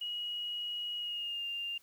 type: tone with pitch glide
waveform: sine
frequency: 2900 to 2798 Hz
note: F#7 to F7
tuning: -35 to +3 cents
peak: -35 dBFS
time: 0.01-1.78 s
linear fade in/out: 5 ms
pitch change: -62 cents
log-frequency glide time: 0.98-1.46 s
effects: white hiss -65 dBFS RMS until 1.82 s